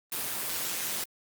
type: noise with amplitude modulation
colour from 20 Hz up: white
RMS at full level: -30 dBFS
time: 0.12-1.04 s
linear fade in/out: 2 ms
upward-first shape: sine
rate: 174 Hz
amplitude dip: 60%
effects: high-pass 100 Hz 12 dB/octave + Opus 32 kbps